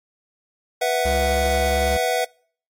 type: chord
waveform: square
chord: B suspended fourth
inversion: none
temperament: just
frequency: 493.9 / 658.5 / 740.8 Hz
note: B4 / E5 / F#5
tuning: 0 / -2 / +2 cents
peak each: -24 dBFS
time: 0.81-2.25 s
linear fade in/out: 10 ms
type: tone with pitch glide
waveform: square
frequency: 68.6 to 69.16 Hz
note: C#2 to C#2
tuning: -17 to -3 cents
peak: -24 dBFS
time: 1.05-1.97 s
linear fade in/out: 5 ms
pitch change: +14 cents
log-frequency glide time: 1.32-1.67 s
effects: noise-tail reverb RT60 0.5 s tail -26 dB re dry + AAC 64 kbps